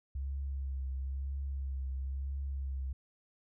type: tone with vibrato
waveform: sine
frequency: 67.5 Hz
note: C#2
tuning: 45 cents flat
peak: -34 dBFS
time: 0.15-2.93 s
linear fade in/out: 5 ms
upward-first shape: triangle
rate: 1 Hz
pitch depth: 42 cents each way
effects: none